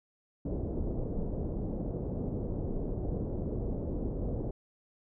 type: low-pass noise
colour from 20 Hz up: pink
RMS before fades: -34 dBFS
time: 0.45-4.51 s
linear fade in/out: 5 ms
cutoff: 530 Hz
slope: 24 dB/octave
effects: none